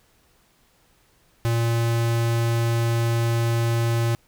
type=tone; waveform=square; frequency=116.2 Hz; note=A#2; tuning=5 cents flat; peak=-20 dBFS; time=1.45-4.15 s; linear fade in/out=0 ms; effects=pink hiss -61 dBFS RMS until 4.27 s